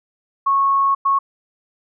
sine tone bursts at uneven times, 1100 Hz, C#6, 14 cents flat, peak -13 dBFS, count 2, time 0.46-0.95 / 1.05-1.19 s, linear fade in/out 10 ms, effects none

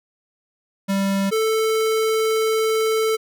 square tone pair in turn, 196 / 441 Hz, G3 / A4, 0 / +4 cents, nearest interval octave + major second, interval 1404 cents, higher second, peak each -19 / -18 dBFS, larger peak second, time 0.88-1.31 / 1.31-3.17 s, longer second, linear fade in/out 20 ms, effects none

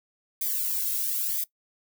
violet noise with flanger, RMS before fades -28 dBFS, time 0.41-1.44 s, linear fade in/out 5 ms, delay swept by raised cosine 0.71 to 1.71 ms, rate 1 Hz, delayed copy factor -0.75, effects noise-tail reverb RT60 0.1 s tail -20 dB re dry

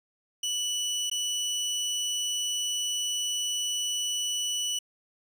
25% pulse tone with dropouts, 2960 Hz, F#7, in tune, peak -24 dBFS, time 0.43-4.79 s, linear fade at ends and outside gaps 5 ms, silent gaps 1.099-1.113 s, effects resampled to 32000 Hz

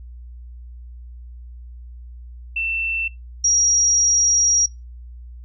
sine tone pair in turn, 2680 / 5690 Hz, E7 / F8, +28 / +31 cents, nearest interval octave + minor second, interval 1303 cents, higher second, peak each -20 / -14 dBFS, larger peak second, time 2.56-3.08 / 3.44-4.66 s, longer second, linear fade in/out 5 ms, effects noise-tail reverb RT60 0.2 s tail -21 dB re dry + added 60 Hz sine -35 dBFS peak until 5.44 s

